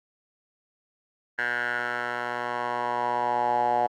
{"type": "tone with band-pass filter sweep", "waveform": "10% pulse", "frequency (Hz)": 121.2, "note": "B2", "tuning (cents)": -32, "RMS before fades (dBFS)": -27, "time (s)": [1.38, 3.87], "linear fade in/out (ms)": 10, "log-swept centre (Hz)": [1600, 780], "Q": 6.1, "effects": ["Opus 24 kbps"]}